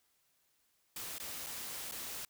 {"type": "noise with dropouts", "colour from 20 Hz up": "white", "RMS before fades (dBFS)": -43, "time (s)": [0.96, 2.25], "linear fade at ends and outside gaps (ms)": 2, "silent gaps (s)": [[1.183, 1.199], [1.463, 1.467], [1.913, 1.92]], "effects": ["white hiss -75 dBFS RMS until 2.29 s"]}